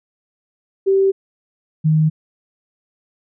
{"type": "tone pair in turn", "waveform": "sine", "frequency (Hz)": [388.1, 156.08], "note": ["G4", "D#3"], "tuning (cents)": [-17, 6], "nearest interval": "octave + major third", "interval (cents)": 1577, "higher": "first", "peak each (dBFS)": -11, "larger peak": "neither", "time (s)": [[0.86, 1.12], [1.84, 2.1]], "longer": "neither", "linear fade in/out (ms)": 20, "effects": []}